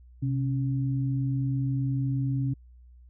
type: tone pair together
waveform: sine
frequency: 130.38 / 276.5 Hz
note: C3 / C#4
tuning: -6 / -4 cents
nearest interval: octave + minor second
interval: 1302 cents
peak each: -25 / -32 dBFS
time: 0.22-2.54 s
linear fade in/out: 10 ms
effects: added 61 Hz sine -49 dBFS peak until 3.09 s